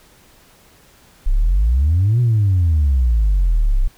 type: exponential two-way sweep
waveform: sine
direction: up then down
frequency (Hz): 30.41 to 124.2 to 30.41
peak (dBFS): -10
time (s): 1.26-3.88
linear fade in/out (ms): 10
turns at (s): 2.2
effects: tanh soft clip ceiling -9 dBFS + pink hiss -50 dBFS RMS until 3.97 s